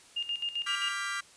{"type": "tone with tremolo", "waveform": "sine", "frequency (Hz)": 2823, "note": "F7", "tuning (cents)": 18, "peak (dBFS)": -29, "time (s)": [0.16, 0.94], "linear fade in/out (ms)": 10, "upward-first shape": "square", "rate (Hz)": 7.6, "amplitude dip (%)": 75}
{"type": "chord", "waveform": "35% pulse", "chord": "G dominant seventh", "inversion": "second", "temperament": "equal with one note detuned", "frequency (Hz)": [1174.7, 1396.9, 1598.2, 1975.5], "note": ["D6", "F6", "G6", "B6"], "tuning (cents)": [0, 0, 33, 0], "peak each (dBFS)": -36, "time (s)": [0.66, 1.21], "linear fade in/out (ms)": 10}
{"effects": ["white hiss -56 dBFS RMS until 1.36 s", "resampled to 22050 Hz"]}